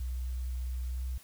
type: tone with pitch glide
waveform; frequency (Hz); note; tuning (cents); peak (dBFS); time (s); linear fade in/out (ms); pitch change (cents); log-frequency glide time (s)
sine; 62.3 to 63.24; B1 to B1; +16 to +42; -32; 0-1.18; 5; +26; 0.87-0.98
effects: white hiss -57 dBFS RMS until 1.23 s